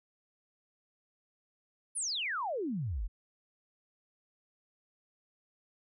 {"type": "exponential sweep", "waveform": "sine", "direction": "down", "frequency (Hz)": [10490, 38.89], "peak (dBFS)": -32, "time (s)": [1.95, 3.08], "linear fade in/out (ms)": 20, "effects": []}